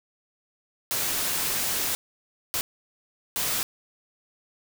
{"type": "noise bursts at uneven times", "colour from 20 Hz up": "white", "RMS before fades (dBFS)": -27, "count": 3, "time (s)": [[0.91, 1.95], [2.54, 2.61], [3.36, 3.63]], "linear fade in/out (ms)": 0, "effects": []}